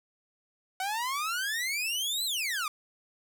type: exponential two-way sweep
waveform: sawtooth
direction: up then down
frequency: 740 to 4160 to 1160 Hz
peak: -26 dBFS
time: 0.8-2.68 s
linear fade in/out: 2 ms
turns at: 2.25 s
effects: none